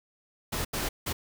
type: noise bursts at uneven times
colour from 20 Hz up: pink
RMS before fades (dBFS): -31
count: 3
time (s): 0.52-0.65 / 0.73-0.89 / 1.06-1.13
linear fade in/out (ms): 10
effects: none